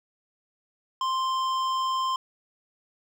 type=tone with hard clipping; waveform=sine; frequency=1046.5 Hz; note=C6; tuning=in tune; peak=-26 dBFS; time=1.01-2.16 s; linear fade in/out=2 ms; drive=11 dB; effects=none